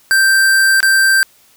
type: tone with dropouts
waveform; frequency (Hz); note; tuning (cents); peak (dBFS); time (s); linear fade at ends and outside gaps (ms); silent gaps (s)
square; 1568; G6; 0; -9; 0.11-1.23; 0; 0.804-0.829
effects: white hiss -50 dBFS RMS until 1.56 s